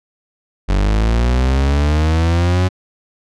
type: linear sweep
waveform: 40% pulse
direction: up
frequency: 46.61 to 93 Hz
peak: -11 dBFS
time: 0.68-2.69 s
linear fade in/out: 20 ms
effects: low-pass 6000 Hz 12 dB/octave